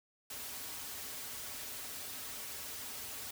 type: noise with comb filter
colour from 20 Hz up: white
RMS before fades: -44 dBFS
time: 0.3-3.31 s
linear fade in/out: 5 ms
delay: 5.8 ms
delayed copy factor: -0.65
effects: none

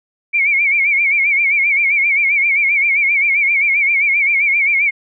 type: tone with vibrato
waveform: sine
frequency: 2264 Hz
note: C#7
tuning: 36 cents sharp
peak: -11 dBFS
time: 0.33-4.91 s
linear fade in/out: 20 ms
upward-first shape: sine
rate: 7.6 Hz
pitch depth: 97 cents each way
effects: none

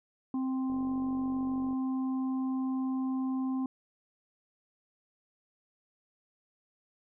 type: harmonic tone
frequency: 261.6 Hz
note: C4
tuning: in tune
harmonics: 1 / 3 / 4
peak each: -29 / -46 / -46 dBFS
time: 0.34-3.66 s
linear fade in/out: 2 ms
type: click train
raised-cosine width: 2 ms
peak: -35 dBFS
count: 49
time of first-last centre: 0.7-1.73 s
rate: 46.6 Hz
effects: none

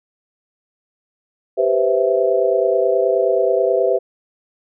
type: chord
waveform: sine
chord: C major seventh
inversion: second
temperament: equal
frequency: 392 / 493.9 / 523.3 / 659.3 Hz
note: G4 / B4 / C5 / E5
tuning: 0 / 0 / 0 / 0 cents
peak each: -19 dBFS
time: 1.57-3.99 s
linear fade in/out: 20 ms
effects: none

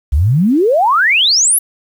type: exponential sweep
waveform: sine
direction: up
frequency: 63.1 to 11840 Hz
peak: -8 dBFS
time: 0.12-1.59 s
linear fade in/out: 10 ms
effects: 7-bit

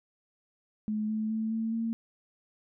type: tone with pitch steps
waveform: sine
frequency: 213.8 / 217.2 / 220.6 / 224 / 227.6 Hz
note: A3 / A3 / A3 / A3 / A#3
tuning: -49 / -22 / +5 / +31 / -41 cents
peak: -28 dBFS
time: 0.88-1.93 s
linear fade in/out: 0 ms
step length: 210 ms
effects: none

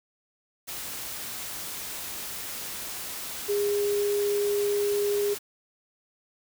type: tone in noise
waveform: sine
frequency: 409.2 Hz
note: G#4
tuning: 26 cents flat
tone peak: -23 dBFS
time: 3.48-5.35 s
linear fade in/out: 20 ms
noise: white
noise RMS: -36 dBFS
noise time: 0.67-5.39 s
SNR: +10 dB
effects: none

